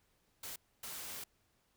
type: noise bursts at uneven times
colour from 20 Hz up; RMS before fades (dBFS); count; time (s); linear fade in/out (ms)
white; -45; 2; 0.43-0.56 / 0.83-1.24; 5
effects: pink hiss -75 dBFS RMS until 1.76 s